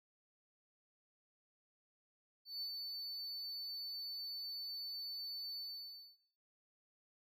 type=tone with ADSR envelope; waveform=triangle; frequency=4504 Hz; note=C#8; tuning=27 cents sharp; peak=-36 dBFS; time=2.45-6.17 s; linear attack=170 ms; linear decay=92 ms; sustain=-4 dB; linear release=590 ms; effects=noise-tail reverb RT60 0.8 s tail -18 dB re dry + tanh soft clip ceiling -34 dBFS